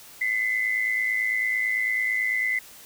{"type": "tone pair together", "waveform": "sine", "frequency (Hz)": [2016, 2125], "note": ["B6", "C7"], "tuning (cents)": [35, 26], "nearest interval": "minor second", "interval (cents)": 91, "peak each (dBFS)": [-23, -29], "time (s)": [0.21, 2.59], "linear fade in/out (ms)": 5, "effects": ["white hiss -47 dBFS RMS until 2.85 s"]}